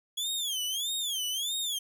sawtooth tone with vibrato, 3322 Hz, G#7, in tune, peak -27 dBFS, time 0.17-1.79 s, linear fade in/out 10 ms, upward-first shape sine, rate 1.6 Hz, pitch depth 200 cents each way, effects none

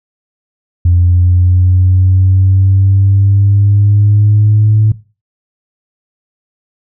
sine exponential sweep, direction up, 87.31 to 108.2 Hz, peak -4 dBFS, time 0.85-4.92 s, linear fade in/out 5 ms, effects noise-tail reverb RT60 0.3 s tail -17 dB re dry + tanh soft clip ceiling -1 dBFS

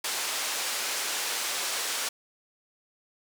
white band-pass noise, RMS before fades -31 dBFS, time 0.04-2.09 s, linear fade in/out 5 ms, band 460 to 7900 Hz, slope 12 dB/octave, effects none

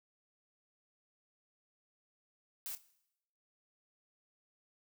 blue noise with echo, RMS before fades -42 dBFS, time 2.66-2.75 s, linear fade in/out 0 ms, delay 26 ms, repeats 2, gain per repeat -14 dB, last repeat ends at 2.802 s, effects noise-tail reverb RT60 0.8 s tail -18 dB re dry

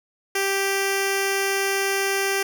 10% pulse tone with notch filter, 392 Hz, G4, in tune, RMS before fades -23 dBFS, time 0.35-2.43 s, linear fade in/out 5 ms, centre 1000 Hz, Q 1.2, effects none

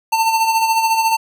square tone with tremolo, 897 Hz, A5, 33 cents sharp, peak -12 dBFS, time 0.12-1.17 s, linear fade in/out 10 ms, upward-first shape sine, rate 14 Hz, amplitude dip 50%, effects none

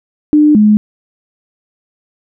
sine tone pair in turn, 300 / 211.3 Hz, D4 / G#3, +37 / +30 cents, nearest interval tritone, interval 607 cents, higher first, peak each -4 dBFS, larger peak neither, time 0.33-0.55 / 0.55-0.77 s, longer neither, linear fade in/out 0 ms, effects none

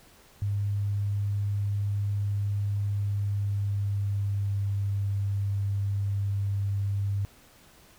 sine tone with pitch glide, 101.4 to 99.77 Hz, G#2 to G2, -41 to +31 cents, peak -25 dBFS, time 0.42-7.25 s, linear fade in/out 0 ms, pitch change -28 cents, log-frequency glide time 2.98-4.82 s, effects pink hiss -56 dBFS RMS until 7.98 s

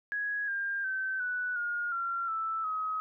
sine tone with pitch steps, 1665 / 1601.8 / 1541 / 1482.5 / 1426.2 / 1372.1 / 1320 / 1269.9 Hz, G#6 / G6 / G6 / F#6 / F6 / F6 / E6 / D#6, +4 / +37 / -30 / +3 / +36 / -31 / +2 / +35 cents, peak -30 dBFS, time 0.12-3 s, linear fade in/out 0 ms, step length 360 ms, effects none

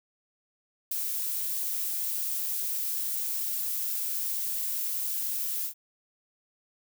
violet noise with ADSR envelope, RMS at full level -27 dBFS, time 0.91-5.74 s, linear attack 7 ms, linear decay 5 ms, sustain -4 dB, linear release 91 ms, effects none

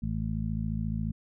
harmonic tone, 54.3 Hz, A1, 22 cents flat, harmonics 1 / 2 / 3 / 4, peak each -34 / -34 / -34 / -34 dBFS, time 0.02-1.12 s, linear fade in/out 10 ms, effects none

